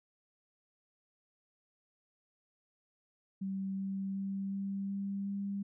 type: tone with pitch steps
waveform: sine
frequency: 192.9 / 194.13 / 195.37 / 196.61 / 197.87 / 199.13 Hz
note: G3 / G3 / G3 / G3 / G3 / G3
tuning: -28 / -17 / -6 / +5 / +16 / +27 cents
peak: -34 dBFS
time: 3.41-5.63 s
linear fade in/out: 10 ms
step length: 370 ms
effects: none